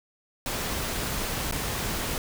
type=noise with dropouts; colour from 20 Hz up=pink; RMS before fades=-30 dBFS; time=0.46-2.18 s; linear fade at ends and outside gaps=1 ms; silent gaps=1.512-1.523 s; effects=none